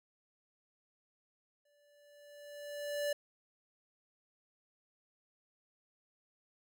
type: tone with exponential growth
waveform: square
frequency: 582 Hz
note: D5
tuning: 16 cents flat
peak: -32 dBFS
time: 1.65-3.13 s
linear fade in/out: 5 ms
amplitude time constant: 320 ms
effects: none